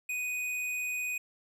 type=tone with tanh clipping; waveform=sine; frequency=2489 Hz; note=D#7; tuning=in tune; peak=-33 dBFS; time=0.09-1.18 s; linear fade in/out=5 ms; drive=15 dB; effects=none